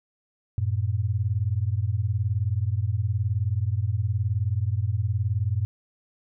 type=beating tone pair; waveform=sine; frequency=93.6 / 112.6 Hz; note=F#2 / A2; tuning=+20 / +40 cents; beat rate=19 Hz; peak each=-25 dBFS; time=0.58-5.65 s; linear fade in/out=0 ms; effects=none